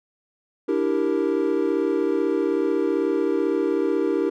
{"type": "chord", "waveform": "triangle", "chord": "E half-diminished seventh", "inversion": "third", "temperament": "equal", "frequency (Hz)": [293.7, 329.6, 392, 466.2], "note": ["D4", "E4", "G4", "Bb4"], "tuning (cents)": [0, 0, 0, 0], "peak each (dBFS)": [-24, -23, -22, -24], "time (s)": [0.68, 4.3], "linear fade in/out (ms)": 10, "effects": []}